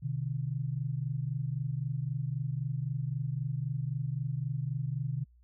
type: tone pair together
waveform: sine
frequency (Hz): 126.4 / 150.23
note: B2 / D3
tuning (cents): +41 / +40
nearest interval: minor third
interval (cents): 299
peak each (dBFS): -33 / -34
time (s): 0.02-5.25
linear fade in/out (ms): 20
effects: added 60 Hz sine -58 dBFS peak until 5.43 s